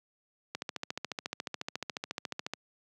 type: click train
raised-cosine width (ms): 0.2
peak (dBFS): -17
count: 29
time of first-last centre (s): 0.55-2.536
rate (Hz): 14.1
effects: high-pass 150 Hz 12 dB/octave